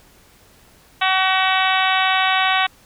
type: harmonic tone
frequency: 377.7 Hz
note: F#4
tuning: 36 cents sharp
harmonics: 2 / 3 / 4 / 5 / 6 / 7 / 8 / 9 / 10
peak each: -20 / -22 / -23 / -24 / -25 / -25 / -26 / -27 / -27 dBFS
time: 1.01-2.67 s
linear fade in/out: 10 ms
effects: pink hiss -51 dBFS RMS until 2.85 s